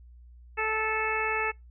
harmonic tone, 437.4 Hz, A4, 10 cents flat, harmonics 1 / 2 / 3 / 4 / 5 / 6, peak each -33 / -33 / -33 / -33 / -33 / -33 dBFS, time 0.57-1.52 s, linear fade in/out 20 ms, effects noise-tail reverb RT60 0.2 s tail -25 dB re dry + added 60 Hz sine -48 dBFS peak until 1.7 s

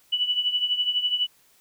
sine tone with tremolo, 2960 Hz, F#7, in tune, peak -18 dBFS, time 0.12-1.27 s, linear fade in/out 10 ms, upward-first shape triangle, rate 12 Hz, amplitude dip 80%, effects white hiss -60 dBFS RMS until 1.6 s

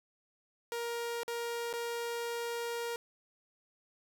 sawtooth tone with dropouts, 470 Hz, A#4, 14 cents sharp, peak -31 dBFS, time 0.72-2.96 s, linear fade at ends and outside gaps 1 ms, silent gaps 1.233-1.279 / 1.729-1.736 s, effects 10-bit

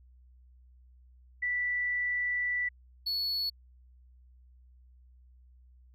sine / triangle tone pair in turn, 1968 / 4403 Hz, B6 / C#8, -7 / -13 cents, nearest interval octave + major second, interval 1394 cents, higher second, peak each -28 dBFS, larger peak neither, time 1.42-2.69 / 3.06-3.5 s, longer first, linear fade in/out 10 ms, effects added 62 Hz sine -55 dBFS peak until 5.94 s

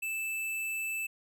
square tone, 2637 Hz, E7, in tune, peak -33 dBFS, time 0.02-1.07 s, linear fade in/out 10 ms, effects none

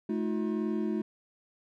triangle tone cluster, 215.1 / 317.2 / 358.9 Hz, A3 / D#4 / F4, -39 / +33 / +47 cents, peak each -29 / -32 / -32 dBFS, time 0.09-1.02 s, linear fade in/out 5 ms, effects none

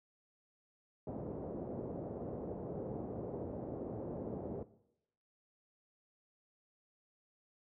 white low-pass noise, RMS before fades -42 dBFS, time 1.07-4.63 s, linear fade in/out 2 ms, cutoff 550 Hz, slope 24 dB/octave, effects noise-tail reverb RT60 0.8 s tail -17 dB re dry + high-pass 80 Hz 12 dB/octave

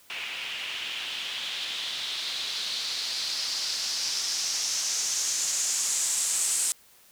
blue noise with low-pass filter sweep, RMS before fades -30 dBFS, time 0.1-6.72 s, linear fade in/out 0 ms, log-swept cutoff 2600 to 8300 Hz, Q 3.4, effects white hiss -57 dBFS RMS until 7.11 s

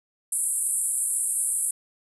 white band-pass noise, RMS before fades -26 dBFS, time 0.32-1.71 s, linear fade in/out 5 ms, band 8100 to 11000 Hz, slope 96 dB/octave, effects none

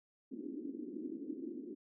pink band-pass noise, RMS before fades -44 dBFS, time 0.31-1.75 s, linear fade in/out 20 ms, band 250 to 350 Hz, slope 48 dB/octave, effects none

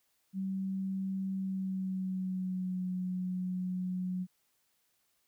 sine tone with pitch glide, 191.5 to 183.06 Hz, G3 to F#3, -40 to -18 cents, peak -32 dBFS, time 0.33-4.27 s, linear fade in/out 50 ms, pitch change -78 cents, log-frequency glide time 1.34-2.87 s, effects white hiss -75 dBFS RMS until 5.27 s

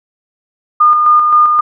sine tone with tremolo, 1216 Hz, D#6, 40 cents flat, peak -4 dBFS, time 0.8-1.61 s, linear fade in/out 10 ms, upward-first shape square, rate 3.8 Hz, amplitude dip 35%, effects none

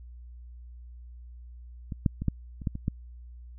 clicks, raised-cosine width 5 ms, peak -22 / -10 / -20 / -12 / -28 / -15 / -23 / -14 dBFS, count 8, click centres 1.922 / 2.062 / 2.22 / 2.283 / 2.618 / 2.672 / 2.754 / 2.881 s, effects added 60 Hz sine -43 dBFS peak until 3.58 s

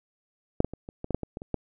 clicks, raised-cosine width 2 ms, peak -6 / -13 / -24 / -26 / -21 / -16 / -11 / -19 / -21 / -25 / -14 dBFS, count 11, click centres 0.604 / 0.646 / 0.736 / 0.889 / 1.044 / 1.107 / 1.146 / 1.233 / 1.371 / 1.419 / 1.543 s, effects none

